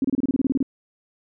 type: tone bursts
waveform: sine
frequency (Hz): 267.6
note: C4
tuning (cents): +39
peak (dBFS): -17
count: 12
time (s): 0.02-0.628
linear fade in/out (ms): 2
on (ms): 25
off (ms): 28
effects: none